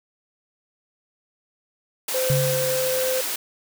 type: high-pass noise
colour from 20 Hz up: white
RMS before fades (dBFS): -27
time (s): 2.08-3.36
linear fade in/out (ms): 5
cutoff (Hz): 280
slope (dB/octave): 24
type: tone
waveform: triangle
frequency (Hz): 516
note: C5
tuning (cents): -24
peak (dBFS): -20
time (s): 2.14-3.21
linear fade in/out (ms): 5
type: tone with exponential decay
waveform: sine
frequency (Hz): 139.5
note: C#3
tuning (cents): +11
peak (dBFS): -17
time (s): 2.3-3.18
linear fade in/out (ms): 0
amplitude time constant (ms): 190
effects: none